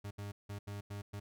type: tone bursts at uneven times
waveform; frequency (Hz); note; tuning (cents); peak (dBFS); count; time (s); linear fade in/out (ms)
40% pulse; 101.7; G#2; -36; -40; 6; 0.04-0.11 / 0.18-0.32 / 0.49-0.59 / 0.67-0.81 / 0.9-1.02 / 1.13-1.2; 10
effects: none